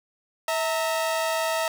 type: tone pair together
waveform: sawtooth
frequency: 649 / 917.8 Hz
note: E5 / A#5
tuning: -27 / -27 cents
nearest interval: tritone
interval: 600 cents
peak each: -21 / -25 dBFS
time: 0.48-1.68 s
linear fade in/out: 2 ms
effects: none